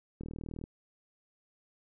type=click train; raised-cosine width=3 ms; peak=-28 dBFS; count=18; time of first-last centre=0.21-0.639 s; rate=39.6 Hz; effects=none